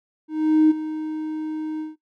triangle tone with ADSR envelope, 311.1 Hz, D#4, in tune, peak -7 dBFS, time 0.28-1.96 s, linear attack 420 ms, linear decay 21 ms, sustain -16 dB, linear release 160 ms, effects noise-tail reverb RT60 0.1 s tail -17 dB re dry + tanh soft clip ceiling -9 dBFS

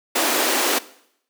pink high-pass noise, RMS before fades -20 dBFS, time 0.15-0.79 s, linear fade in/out 10 ms, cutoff 270 Hz, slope 48 dB/octave, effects noise-tail reverb RT60 0.7 s tail -18 dB re dry

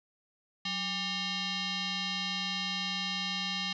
sine tone with frequency modulation, 185 Hz, F#3, in tune, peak -31 dBFS, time 0.65-3.73 s, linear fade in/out 5 ms, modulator 993 Hz, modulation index 4.4, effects none

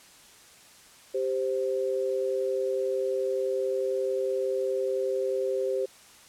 sine tone pair together, 392 / 523.3 Hz, G4 / C5, 0 / 0 cents, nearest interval perfect fourth, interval 500 cents, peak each -28 dBFS, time 1.14-5.86 s, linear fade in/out 10 ms, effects white hiss -53 dBFS RMS until 6.28 s + low-pass 10000 Hz 12 dB/octave

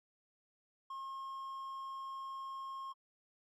triangle tone, 1075 Hz, C6, 47 cents sharp, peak -40 dBFS, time 0.9-2.92 s, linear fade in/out 5 ms, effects AAC 48 kbps

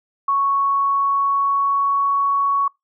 sine tone with pitch glide, 1108.7 to 1116.4 Hz, C#6 to C#6, 0 to +12 cents, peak -15 dBFS, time 0.28-2.68 s, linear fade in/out 5 ms, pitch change +12 cents, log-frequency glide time 0.52-2.1 s, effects noise-tail reverb RT60 0.2 s tail -26 dB re dry

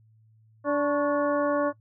harmonic tone with a mistuned harmonic, 290.3 Hz, D4, 20 cents flat, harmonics 1 / 2 / 3 / 4 / 5 / 6, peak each -27 / -24 / -37 / -30 / -36 / -41 dBFS, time 0.64-1.73 s, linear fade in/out 50 ms, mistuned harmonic 4, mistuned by -77 cents, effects noise-tail reverb RT60 0.1 s tail -20 dB re dry + added 110 Hz sine -56 dBFS peak until 1.8 s

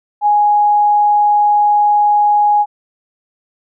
sine tone, 830.6 Hz, G#5, in tune, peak -8 dBFS, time 0.21-2.66 s, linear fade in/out 50 ms, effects none

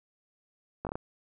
slowing click train, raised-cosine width 1 ms, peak -20 dBFS, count 5, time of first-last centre 0.85-0.955 s, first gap 18 ms, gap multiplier 1.26, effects none

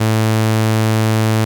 sawtooth tone, 110 Hz, A2, in tune, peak -8 dBFS, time 0-1.45 s, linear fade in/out 10 ms, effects 8-bit

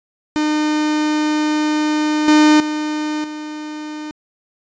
45% pulse tone with level steps, 304 Hz, D#4, 40 cents flat, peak -15 / -8 / -19 / -26 dBFS, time 0.36-4.11 s, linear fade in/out 0 ms, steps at 2.28 / 2.6 / 3.24 s, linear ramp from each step 2 ms, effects resampled to 16000 Hz

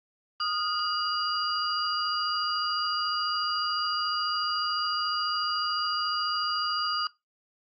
sine tone cluster, 1238 / 1413 / 2891 / 4774 Hz, D#6 / F6 / F#7 / D8, -9 / +20 / -41 / +28 cents, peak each -30 / -36 / -37 / -30 dBFS, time 0.4-7.07 s, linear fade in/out 2 ms, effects noise-tail reverb RT60 0.2 s tail -18 dB re dry + Opus 24 kbps

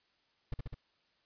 brown noise with echo, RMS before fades -32 dBFS, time 0.52-0.54 s, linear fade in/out 5 ms, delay 68 ms, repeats 3, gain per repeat -2 dB, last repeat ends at 0.744 s, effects white hiss -73 dBFS RMS until 1.25 s + resampled to 11025 Hz

